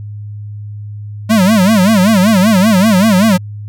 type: tone with vibrato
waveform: square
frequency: 202.2 Hz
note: G#3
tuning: 46 cents flat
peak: -7 dBFS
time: 1.29-3.38 s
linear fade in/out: 20 ms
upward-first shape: sine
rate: 5.2 Hz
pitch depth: 200 cents each way
effects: added 104 Hz sine -23 dBFS peak until 3.68 s